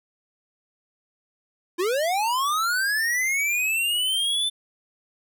square linear sweep, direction up, 329.6 to 3551 Hz, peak -22 dBFS, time 1.78-4.5 s, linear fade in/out 20 ms, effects none

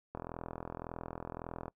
click train, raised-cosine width 1 ms, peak -26 dBFS, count 65, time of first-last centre 0.15-1.681 s, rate 41.8 Hz, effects noise-tail reverb RT60 0.1 s tail -23 dB re dry

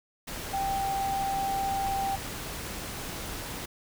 sine tone in noise, 784 Hz, G5, in tune, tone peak -27 dBFS, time 0.53-2.16 s, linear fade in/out 10 ms, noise pink, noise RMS -37 dBFS, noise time 0.27-3.66 s, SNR +7 dB, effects none

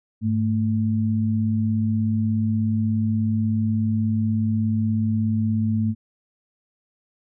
sine tone pair together, 104.2 / 220.8 Hz, G#2 / A3, +6 / +6 cents, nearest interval octave + minor second, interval 1300 cents, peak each -22 / -21 dBFS, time 0.21-5.95 s, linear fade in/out 50 ms, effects none

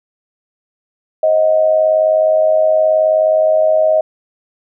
sine tone with amplitude modulation, 629 Hz, D#5, 19 cents sharp, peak -6 dBFS, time 1.23-4.01 s, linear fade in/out 5 ms, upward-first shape sine, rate 99.1 Hz, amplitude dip 60%, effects none

